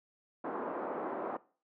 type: band-pass noise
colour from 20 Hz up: pink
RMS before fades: -38 dBFS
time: 0.44-1.37 s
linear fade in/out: 5 ms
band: 280 to 1200 Hz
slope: 24 dB/octave
effects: noise-tail reverb RT60 0.4 s tail -20 dB re dry